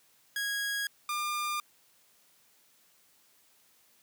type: tone pair in turn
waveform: sawtooth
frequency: 1650 / 1201.3 Hz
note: G#6 / D6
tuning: -12 / +39 cents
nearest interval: perfect fourth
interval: 549 cents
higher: first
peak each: -27 dBFS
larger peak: neither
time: 0.36-0.87 / 1.09-1.6 s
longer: neither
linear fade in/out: 2 ms
effects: white hiss -65 dBFS RMS until 4.02 s + high-pass 100 Hz 12 dB/octave